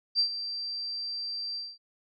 sine tone with ADSR envelope, 4699 Hz, D8, in tune, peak -20 dBFS, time 0.15-1.78 s, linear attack 43 ms, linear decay 91 ms, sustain -12 dB, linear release 220 ms, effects none

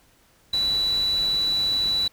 sine tone in noise, 3951 Hz, B7, in tune, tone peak -20 dBFS, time 0.53-2.08 s, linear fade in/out 5 ms, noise pink, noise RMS -38 dBFS, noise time 0.53-2.08 s, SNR +15 dB, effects pink hiss -59 dBFS RMS until 2.12 s

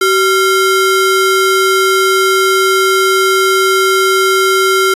square ring-modulated tone, 880 Hz, A5, in tune, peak -6 dBFS, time 0.01-4.94 s, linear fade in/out 5 ms, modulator 499 Hz, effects resampled to 32000 Hz

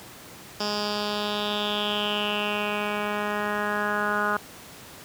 10% pulse tone with low-pass filter sweep, 207.7 Hz, G#3, in tune, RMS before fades -27 dBFS, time 0.6-4.37 s, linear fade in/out 2 ms, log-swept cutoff 5100 to 1400 Hz, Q 5.6, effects pink hiss -44 dBFS RMS until 5.04 s + high-pass 100 Hz 12 dB/octave

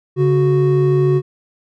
triangle tone pair together, 141.06 / 369.9 Hz, C#3 / F#4, +31 / 0 cents, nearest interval octave + perfect fourth, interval 1669 cents, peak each -12 dBFS, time 0.16-1.22 s, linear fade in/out 50 ms, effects none

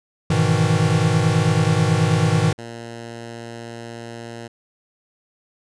square chord, E major seventh, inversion first, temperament equal, 103.83 / 123.47 / 155.56 / 164.81 Hz, G#2 / B2 / D#3 / E3, 0 / 0 / 0 / 0 cents, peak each -22 / -23 / -20 / -22 dBFS, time 0.3-2.53 s, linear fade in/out 5 ms
10% pulse tone, 116.54 Hz, A#2, in tune, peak -24 dBFS, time 2.58-4.48 s, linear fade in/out 10 ms
effects resampled to 22050 Hz

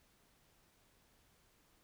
silence, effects pink hiss -71 dBFS RMS until 1.83 s

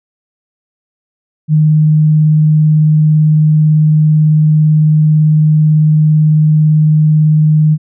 sine tone with vibrato, 153.9 Hz, D#3, 19 cents flat, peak -5 dBFS, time 1.48-7.78 s, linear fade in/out 50 ms, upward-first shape sine, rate 18 Hz, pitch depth 9 cents each way, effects none

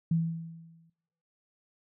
sine tone with exponential decay, 164.81 Hz, E3, in tune, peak -22 dBFS, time 0.11-0.9 s, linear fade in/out 5 ms, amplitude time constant 170 ms, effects noise-tail reverb RT60 0.8 s tail -17 dB re dry

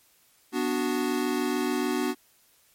square chord, B minor, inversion none, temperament equal, 246.9 / 293.7 / 370 Hz, B3 / D4 / F#4, 0 / 0 / 0 cents, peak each -30 dBFS, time 0.52-2.15 s, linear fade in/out 50 ms, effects white hiss -62 dBFS RMS until 2.74 s + MP3 64 kbps

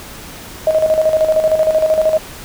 sine tone with tremolo, 629 Hz, D#5, 19 cents sharp, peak -8 dBFS, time 0.67-2.18 s, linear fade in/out 2 ms, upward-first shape square, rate 13 Hz, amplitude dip 60%, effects pink hiss -33 dBFS RMS until 2.44 s

